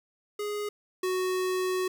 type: tone pair in turn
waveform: square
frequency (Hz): 415.3 / 370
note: G#4 / F#4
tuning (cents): 0 / 0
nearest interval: major second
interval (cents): 200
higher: first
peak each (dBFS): -31 / -27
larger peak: second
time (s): 0.39-0.69 / 1.03-1.88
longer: second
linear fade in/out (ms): 5
effects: 11-bit

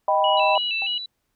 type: chord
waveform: sine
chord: Eb augmented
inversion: none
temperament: equal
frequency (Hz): 622.3 / 784 / 987.8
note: Eb5 / G5 / B5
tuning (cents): 0 / 0 / 0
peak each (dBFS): -21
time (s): 0.08-0.58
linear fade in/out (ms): 2
type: tone with vibrato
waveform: sine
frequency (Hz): 2786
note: F7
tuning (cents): -5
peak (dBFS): -23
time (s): 0.24-0.98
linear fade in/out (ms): 2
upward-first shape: square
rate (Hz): 3.2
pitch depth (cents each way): 79
type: tone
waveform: sine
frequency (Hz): 3951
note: B7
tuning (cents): 0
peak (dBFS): -30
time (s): 0.37-1.06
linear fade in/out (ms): 5
type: tone with exponential decay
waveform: sine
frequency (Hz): 780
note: G5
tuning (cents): -9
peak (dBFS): -29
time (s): 0.82-0.94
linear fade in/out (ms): 0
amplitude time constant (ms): 24
effects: pink hiss -74 dBFS RMS until 1.35 s

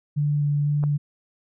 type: tone with vibrato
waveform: sine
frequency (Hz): 146.1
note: D3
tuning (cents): -9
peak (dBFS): -19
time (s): 0.16-0.98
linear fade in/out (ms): 20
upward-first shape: square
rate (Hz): 2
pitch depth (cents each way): 8
type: clicks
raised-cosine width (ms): 1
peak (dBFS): -30 / -20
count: 2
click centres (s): 0.831 / 0.838
effects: none

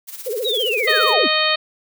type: noise with tremolo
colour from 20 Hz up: blue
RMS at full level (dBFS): -31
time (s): 0.07-1.14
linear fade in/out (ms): 20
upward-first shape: sine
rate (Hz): 17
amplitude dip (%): 65
type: tone with vibrato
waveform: sine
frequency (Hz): 463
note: A#4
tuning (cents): -12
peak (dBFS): -21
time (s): 0.26-1.25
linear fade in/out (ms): 10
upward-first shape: triangle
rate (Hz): 15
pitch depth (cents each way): 260
type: linear sweep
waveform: sine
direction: down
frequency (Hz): 3944 to 185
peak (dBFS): -19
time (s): 0.44-1.28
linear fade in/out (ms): 20
type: harmonic tone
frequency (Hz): 620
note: D#5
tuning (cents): -6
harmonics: 1 / 2 / 3 / 4 / 5 / 6 / 7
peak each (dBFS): -23 / -23 / -23 / -23 / -23 / -23 / -23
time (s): 0.87-1.56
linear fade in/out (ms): 10
effects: none

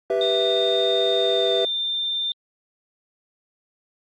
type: chord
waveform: triangle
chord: E minor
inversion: first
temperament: equal with one note detuned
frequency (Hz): 392 / 492.5 / 659.3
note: G4 / B4 / E5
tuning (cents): 0 / -5 / 0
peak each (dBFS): -21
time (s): 0.1-1.65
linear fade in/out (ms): 2
type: tone with pitch glide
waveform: sine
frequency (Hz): 3641 to 3589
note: A#7 to A7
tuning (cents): -41 to +34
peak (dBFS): -22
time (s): 0.21-2.32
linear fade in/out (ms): 2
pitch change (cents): -25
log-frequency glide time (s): 1.18-1.62
effects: tanh soft clip ceiling -10 dBFS + Opus 48 kbps

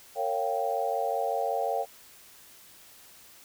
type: chord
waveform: sine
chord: G half-diminished seventh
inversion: first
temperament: equal with one note detuned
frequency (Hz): 459.5 / 554.4 / 698.5 / 784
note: Bb4 / Db5 / F5 / G5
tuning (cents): -25 / 0 / 0 / 0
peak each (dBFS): -33 / -32 / -31 / -31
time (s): 0.15-1.86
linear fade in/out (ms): 50
effects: white hiss -53 dBFS RMS until 3.44 s

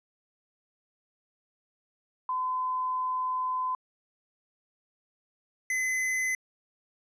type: tone pair in turn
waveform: sine / square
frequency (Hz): 1019 / 2034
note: C6 / C7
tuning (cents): -46 / -50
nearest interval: octave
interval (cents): 1196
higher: second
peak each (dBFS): -27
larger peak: neither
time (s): 2.29-3.75 / 5.7-6.35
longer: first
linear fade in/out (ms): 2
effects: low-pass 11000 Hz 12 dB/octave

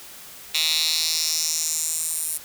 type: tone with high-pass filter sweep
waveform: 10% pulse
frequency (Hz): 158.9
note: D#3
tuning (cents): +37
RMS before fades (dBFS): -24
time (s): 0.54-2.38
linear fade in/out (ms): 10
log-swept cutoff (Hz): 3400 to 10000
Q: 3.1
effects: white hiss -42 dBFS RMS until 2.44 s

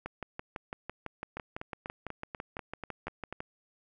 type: two click trains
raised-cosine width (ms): 0.5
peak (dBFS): -23 / -22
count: 9 / 21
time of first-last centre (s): 1.37-3.326 / 0.06-3.404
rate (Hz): 4.09 / 5.98
effects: none

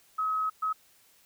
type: tone bursts at uneven times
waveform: sine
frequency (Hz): 1277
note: D#6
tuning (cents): +45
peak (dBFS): -26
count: 2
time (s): 0.18-0.5 / 0.62-0.73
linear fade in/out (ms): 10
effects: white hiss -62 dBFS RMS until 1.25 s

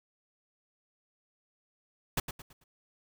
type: noise with echo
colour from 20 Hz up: pink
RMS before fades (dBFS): -29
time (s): 2.17-2.2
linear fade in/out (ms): 5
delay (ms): 110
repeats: 4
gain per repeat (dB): -9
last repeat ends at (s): 2.64
effects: none

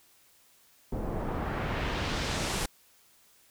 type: noise with low-pass filter sweep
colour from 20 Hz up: pink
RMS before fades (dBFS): -32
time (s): 0.92-2.66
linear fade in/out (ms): 5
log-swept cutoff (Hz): 530 to 11000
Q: 0.93
effects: white hiss -62 dBFS RMS until 3.5 s

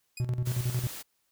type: tone with exponential decay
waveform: 15% pulse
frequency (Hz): 2489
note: D#7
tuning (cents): 0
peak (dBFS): -29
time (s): 0.17-0.27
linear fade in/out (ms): 5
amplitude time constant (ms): 20
type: tone with tremolo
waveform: triangle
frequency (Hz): 123.3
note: B2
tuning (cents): -2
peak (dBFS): -23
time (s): 0.2-0.87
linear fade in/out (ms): 0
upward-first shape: square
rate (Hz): 11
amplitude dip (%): 65
type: noise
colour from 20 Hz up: white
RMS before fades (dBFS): -41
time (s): 0.45-1.03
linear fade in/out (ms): 20
effects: white hiss -74 dBFS RMS until 1.31 s

